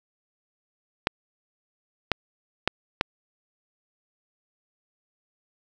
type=clicks; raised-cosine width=0.3 ms; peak=-4 dBFS; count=4; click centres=1.071 / 2.117 / 2.676 / 3.011 s; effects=none

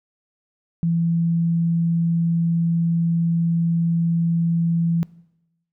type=tone; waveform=sine; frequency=167.7 Hz; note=E3; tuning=30 cents sharp; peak=-17 dBFS; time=0.83-5.03 s; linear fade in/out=0 ms; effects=noise-tail reverb RT60 0.9 s tail -22 dB re dry

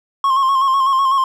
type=tone with vibrato; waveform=triangle; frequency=1075 Hz; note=C6; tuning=47 cents sharp; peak=-10 dBFS; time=0.24-1.24 s; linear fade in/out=2 ms; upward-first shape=square; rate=8 Hz; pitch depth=40 cents each way; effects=none

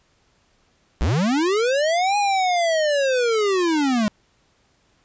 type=linear two-way sweep; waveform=square; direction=up then down; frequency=48.6 to 830.6 to 203.6 Hz; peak=-18 dBFS; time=1.01-4.08 s; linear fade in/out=0 ms; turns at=2.17 s; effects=pink hiss -62 dBFS RMS until 5.04 s + resampled to 16000 Hz

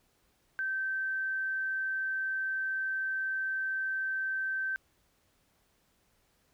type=tone; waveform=sine; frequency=1551 Hz; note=G6; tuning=19 cents flat; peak=-30 dBFS; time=0.59-4.76 s; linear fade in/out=0 ms; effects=pink hiss -71 dBFS RMS until 6.53 s

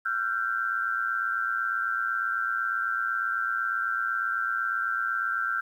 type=tone cluster; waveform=sine; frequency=1358 / 1446 / 1564 Hz; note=F6 / F#6 / G6; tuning=-49 / -40 / -4 cents; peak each=-29 / -33 / -29 dBFS; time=0.05-5.61 s; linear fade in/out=10 ms; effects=10-bit

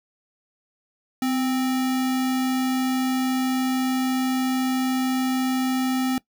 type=tone with sample-and-hold; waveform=sine; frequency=256.9 Hz; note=C4; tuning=32 cents flat; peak=-20 dBFS; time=1.22-6.18 s; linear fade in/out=2 ms; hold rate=1050 Hz; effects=noise-tail reverb RT60 0.1 s tail -21 dB re dry

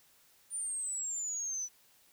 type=exponential sweep; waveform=sine; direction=down; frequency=9310 to 5920 Hz; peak=-34 dBFS; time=0.5-1.69 s; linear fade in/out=50 ms; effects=white hiss -65 dBFS RMS until 2.12 s

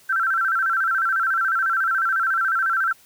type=tone with vibrato; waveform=sine; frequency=1450 Hz; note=F#6; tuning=35 cents flat; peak=-18 dBFS; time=0.09-2.93 s; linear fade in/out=10 ms; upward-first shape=square; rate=14 Hz; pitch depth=120 cents each way; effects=white hiss -53 dBFS RMS until 3.05 s

